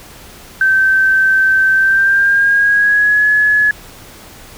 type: tone with pitch glide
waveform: sine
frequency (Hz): 1549 to 1699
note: G6 to G#6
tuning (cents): -21 to +39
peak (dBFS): -8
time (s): 0.61-3.71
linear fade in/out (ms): 2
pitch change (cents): +160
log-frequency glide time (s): 1.73-3.27
effects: pink hiss -37 dBFS RMS until 4.57 s